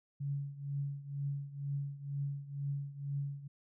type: tone with tremolo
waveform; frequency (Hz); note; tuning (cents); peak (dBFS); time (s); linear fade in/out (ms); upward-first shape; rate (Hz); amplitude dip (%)
sine; 141; C#3; +30; -32; 0.2-3.48; 10; triangle; 2.1; 85
effects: none